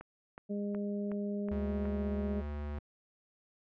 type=click train; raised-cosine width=0.5 ms; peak=-30 dBFS; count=6; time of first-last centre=0.01-1.855 s; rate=2.71 Hz
type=harmonic tone; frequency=204 Hz; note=G#3; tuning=31 cents flat; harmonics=1 / 2 / 3; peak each=-34 / -40 / -44 dBFS; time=0.49-2.42 s; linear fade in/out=20 ms
type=tone; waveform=square; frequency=73.42 Hz; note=D2; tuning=in tune; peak=-37 dBFS; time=1.51-2.79 s; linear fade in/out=5 ms
effects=low-pass 2000 Hz 12 dB/octave